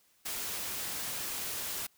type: noise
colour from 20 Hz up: white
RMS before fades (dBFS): -37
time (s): 0.25-1.87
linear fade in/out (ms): 10
effects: white hiss -68 dBFS RMS until 1.97 s